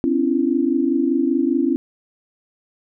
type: tone cluster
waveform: sine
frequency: 258.5 / 283.5 / 334.5 Hz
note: C4 / C#4 / E4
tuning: -21 / +39 / +25 cents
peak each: -20 dBFS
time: 0.04-1.76 s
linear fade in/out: 0 ms
effects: none